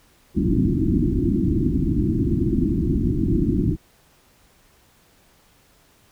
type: low-pass noise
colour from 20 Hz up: white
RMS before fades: -20 dBFS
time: 0.34-3.77 s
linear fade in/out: 50 ms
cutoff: 350 Hz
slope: 96 dB/octave
effects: pink hiss -57 dBFS RMS until 6.11 s